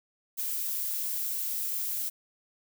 violet noise, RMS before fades -32 dBFS, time 0.37-2.1 s, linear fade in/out 20 ms, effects none

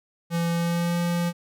square tone with pitch glide, 169.3 to 172.66 Hz, E3 to F3, +46 to -19 cents, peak -23 dBFS, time 0.3-1.33 s, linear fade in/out 50 ms, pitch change +35 cents, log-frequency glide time 0.51-0.98 s, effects none

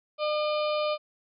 harmonic tone, 604 Hz, D5, 48 cents sharp, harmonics 1 / 2 / 4 / 5 / 6 / 7 / 8, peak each -26 / -32 / -38 / -40 / -42 / -43 / -44 dBFS, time 0.18-0.98 s, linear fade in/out 50 ms, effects none

